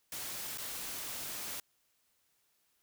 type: noise with dropouts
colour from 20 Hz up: white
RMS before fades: -41 dBFS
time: 0.12-1.6 s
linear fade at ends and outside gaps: 2 ms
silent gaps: 0.575-0.582 s
effects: white hiss -75 dBFS RMS until 2.82 s